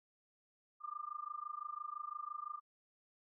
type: tone with amplitude modulation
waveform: sine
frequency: 1199 Hz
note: D6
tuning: 36 cents sharp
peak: -38 dBFS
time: 0.8-2.61 s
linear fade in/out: 50 ms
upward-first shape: sine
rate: 25.9 Hz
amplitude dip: 95%
effects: none